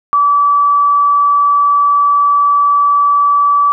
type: tone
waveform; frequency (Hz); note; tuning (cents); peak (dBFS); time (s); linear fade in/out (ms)
sine; 1152; D6; -34; -7; 0.13-3.72; 0
effects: none